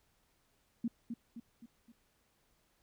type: tone with echo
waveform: sine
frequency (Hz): 233.1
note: A#3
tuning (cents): 0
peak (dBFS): -31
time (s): 0.84-0.88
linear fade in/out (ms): 5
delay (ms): 260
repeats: 4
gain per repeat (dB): -6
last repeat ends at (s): 1.92
effects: pink hiss -74 dBFS RMS until 2.82 s